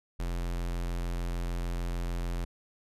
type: tone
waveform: square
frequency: 43.35 Hz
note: F1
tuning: 12 cents flat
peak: -31 dBFS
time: 0.19-2.45 s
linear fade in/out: 10 ms
effects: resampled to 32000 Hz